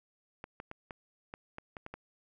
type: clicks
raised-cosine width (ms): 0.5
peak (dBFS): -27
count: 9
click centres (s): 0.441 / 0.601 / 0.714 / 0.908 / 1.339 / 1.584 / 1.768 / 1.864 / 1.94
effects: none